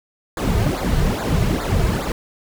brown noise with flanger, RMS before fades -19 dBFS, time 0.37-2.12 s, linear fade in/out 2 ms, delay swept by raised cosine 0.34 to 3.74 ms, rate 2.4 Hz, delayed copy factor -0.85, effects none

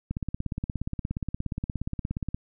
click train, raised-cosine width 5 ms, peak -17 dBFS, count 39, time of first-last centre 0.11-2.345 s, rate 17 Hz, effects none

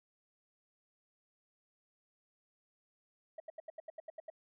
sine tone bursts, 638 Hz, D#5, 43 cents sharp, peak -40 dBFS, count 10, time 3.38-4.301 s, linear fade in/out 5 ms, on 21 ms, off 79 ms, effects tanh soft clip ceiling -41 dBFS

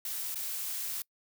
blue noise with dropouts, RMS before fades -36 dBFS, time 0.05-1.02 s, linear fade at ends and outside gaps 2 ms, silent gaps 0.346-0.356 s, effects noise-tail reverb RT60 0.1 s tail -25 dB re dry

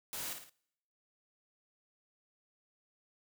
white noise with echo, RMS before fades -41 dBFS, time 0.13-0.33 s, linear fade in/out 0 ms, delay 55 ms, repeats 3, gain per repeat -6 dB, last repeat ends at 0.495 s, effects noise-tail reverb RT60 0.8 s tail -26 dB re dry

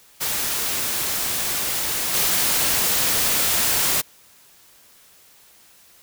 white noise with level steps, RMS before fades -24 / -20 dBFS, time 0.2-4.02 s, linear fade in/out 20 ms, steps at 2.13 s, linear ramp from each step 20 ms, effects white hiss -52 dBFS RMS until 6.02 s

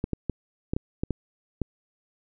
clicks, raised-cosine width 3 ms, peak -13 dBFS, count 8, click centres 0.041 / 0.133 / 0.297 / 0.735 / 0.765 / 1.035 / 1.107 / 1.617 s, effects none

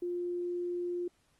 sine tone, 352.1 Hz, F4, 14 cents sharp, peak -32 dBFS, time 0.02-1.08 s, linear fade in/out 5 ms, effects pink hiss -71 dBFS RMS until 1.39 s + Opus 24 kbps

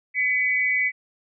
sine tone pair together, 2009 / 2255 Hz, B6 / C#7, +29 / +29 cents, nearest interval major second, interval 200 cents, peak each -22 dBFS, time 0.14-0.92 s, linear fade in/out 50 ms, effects none

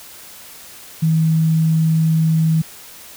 sine tone, 160.4 Hz, E3, 47 cents flat, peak -12 dBFS, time 1.02-2.62 s, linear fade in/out 10 ms, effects white hiss -39 dBFS RMS until 3.16 s

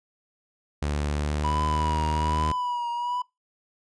sawtooth tone with pitch glide, 73.42 to 77.47 Hz, D2 to D#2, 0 to -7 cents, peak -21 dBFS, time 0.82-2.52 s, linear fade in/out 5 ms, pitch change +93 cents, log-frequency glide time 1.14-1.86 s
triangle tone with vibrato, 977 Hz, B5, 19 cents flat, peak -24 dBFS, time 1.44-3.22 s, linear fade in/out 5 ms, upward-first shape triangle, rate 1.2 Hz, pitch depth 58 cents each way
effects noise-tail reverb RT60 0.2 s tail -22 dB re dry + resampled to 22050 Hz

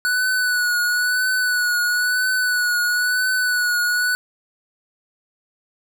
square tone with vibrato, 1478 Hz, F#6, 2 cents flat, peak -18 dBFS, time 0.05-4.15 s, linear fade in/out 0 ms, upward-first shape triangle, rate 1 Hz, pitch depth 41 cents each way, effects none

